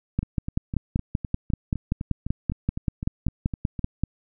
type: two click trains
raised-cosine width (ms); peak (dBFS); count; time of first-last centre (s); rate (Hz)
5; -17 / -10; 15 / 21; 0.23-3.792 / 0.19-4.036; 3.93 / 5.2
effects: none